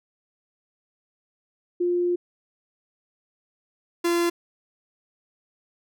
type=tone pair in turn; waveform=sine / 45% pulse; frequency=352.4 / 343.4 Hz; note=F4 / F4; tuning=+16 / -29 cents; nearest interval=unison; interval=45 cents; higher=first; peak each=-20 dBFS; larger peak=neither; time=1.8-2.16 / 4.04-4.3 s; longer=first; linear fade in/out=10 ms; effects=none